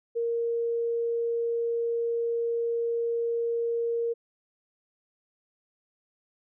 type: tone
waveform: sine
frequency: 466.2 Hz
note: A#4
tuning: in tune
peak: -25 dBFS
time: 0.15-4.14 s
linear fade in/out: 20 ms
effects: none